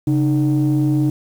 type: ring-modulated tone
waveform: triangle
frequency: 84.3 Hz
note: E2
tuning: 39 cents sharp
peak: -7 dBFS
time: 0.07-1.1 s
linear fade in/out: 5 ms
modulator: 221 Hz
effects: tanh soft clip ceiling -9 dBFS + 7-bit